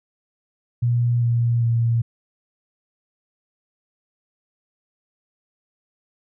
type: tone with pitch steps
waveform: sine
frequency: 120 / 118.21 / 116.45 Hz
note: B2 / A#2 / A#2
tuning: -49 / +25 / -1 cents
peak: -16 dBFS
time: 0.82-2.02 s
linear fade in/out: 10 ms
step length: 400 ms
effects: none